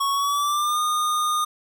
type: tone with pitch glide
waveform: square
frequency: 1108.7 to 1223.1 Hz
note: C#6 to D#6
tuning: 0 to -30 cents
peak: -21 dBFS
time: 0-1.45 s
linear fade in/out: 10 ms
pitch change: +170 cents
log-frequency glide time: 0.11-0.81 s
effects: none

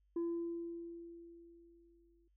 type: tone with exponential decay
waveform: sine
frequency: 338.9 Hz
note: E4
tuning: 48 cents sharp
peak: -31 dBFS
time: 0.16-2.28 s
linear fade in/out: 5 ms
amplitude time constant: 460 ms
effects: tanh soft clip ceiling -33 dBFS + added 50 Hz sine -70 dBFS peak until 2.36 s

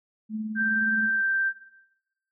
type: tone with tremolo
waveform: sine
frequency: 216.6 Hz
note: A3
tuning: 27 cents flat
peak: -26 dBFS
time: 0.29-1.11 s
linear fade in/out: 50 ms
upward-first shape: triangle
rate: 19 Hz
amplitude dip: 40%
type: tone with vibrato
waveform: sine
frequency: 1568 Hz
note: G6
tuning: in tune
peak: -22 dBFS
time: 0.55-1.53 s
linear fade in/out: 50 ms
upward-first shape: triangle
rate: 19 Hz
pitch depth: 10 cents each way
effects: noise-tail reverb RT60 0.9 s tail -17 dB re dry

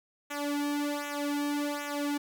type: tone with flanger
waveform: sawtooth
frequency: 290 Hz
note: D4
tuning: 22 cents flat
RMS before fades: -32 dBFS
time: 0.3-2.18 s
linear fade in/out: 10 ms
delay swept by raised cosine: 0.21 to 2.01 ms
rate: 1.3 Hz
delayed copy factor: -0.95
effects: none

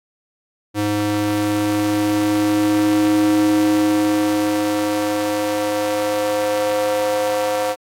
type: tone with high-pass filter sweep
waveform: square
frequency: 104.1 Hz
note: G#2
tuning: 5 cents sharp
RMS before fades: -18 dBFS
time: 0.74-7.76 s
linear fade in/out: 50 ms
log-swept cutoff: 210 to 580 Hz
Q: 3.6
effects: AAC 64 kbps

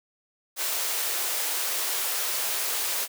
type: high-pass noise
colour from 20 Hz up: white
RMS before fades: -28 dBFS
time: 0.56-3.08 s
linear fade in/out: 50 ms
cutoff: 390 Hz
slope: 24 dB/octave
effects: none

